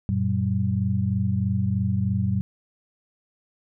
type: tone cluster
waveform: sine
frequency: 94.8 / 118 / 191.9 Hz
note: F#2 / A#2 / G3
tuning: +43 / +22 / -37 cents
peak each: -25 dBFS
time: 0.09-2.41 s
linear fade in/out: 0 ms
effects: none